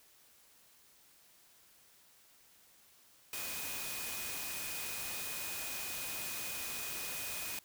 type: tone in noise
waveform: sine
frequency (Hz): 2489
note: D#7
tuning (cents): 0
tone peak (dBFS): -47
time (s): 3.33-7.59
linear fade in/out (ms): 2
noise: white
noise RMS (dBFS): -41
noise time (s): 3.33-7.59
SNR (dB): -9
effects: white hiss -64 dBFS RMS until 7.64 s